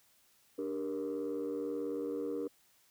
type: chord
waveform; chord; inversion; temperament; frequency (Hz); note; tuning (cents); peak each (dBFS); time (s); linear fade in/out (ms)
sine; G minor; second; just; 294 / 392 / 470.4; D4 / G4 / Bb4; +2 / 0 / +16; -37 / -39 / -36; 0.58-2.48; 10
effects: tanh soft clip ceiling -30 dBFS + white hiss -68 dBFS RMS until 2.9 s